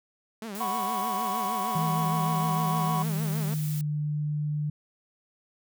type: tone with vibrato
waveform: sawtooth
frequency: 210.7 Hz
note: G#3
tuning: 25 cents sharp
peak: -31 dBFS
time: 0.42-3.54 s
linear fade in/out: 2 ms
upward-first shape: triangle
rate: 6.5 Hz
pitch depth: 180 cents each way
type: noise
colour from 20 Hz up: blue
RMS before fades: -40 dBFS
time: 0.55-3.81 s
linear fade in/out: 0 ms
type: chord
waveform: triangle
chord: F# suspended fourth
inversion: none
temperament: equal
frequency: 740 / 987.8 / 1108.7 Hz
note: F#5 / B5 / C#6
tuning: 0 / 0 / 0 cents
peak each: -30 dBFS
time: 0.6-3.03 s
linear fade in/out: 10 ms
type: tone with pitch glide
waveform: sine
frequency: 161.9 to 149.32 Hz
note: E3 to D3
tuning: -31 to +29 cents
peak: -26 dBFS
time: 1.75-4.7 s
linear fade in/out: 5 ms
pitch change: -140 cents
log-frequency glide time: 2.89-3.86 s
effects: none